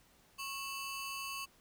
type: ring-modulated tone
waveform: sawtooth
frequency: 1871 Hz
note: A#6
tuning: 6 cents sharp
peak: -33 dBFS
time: 0.38-1.46 s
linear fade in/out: 20 ms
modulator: 774 Hz
effects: pink hiss -66 dBFS RMS until 1.6 s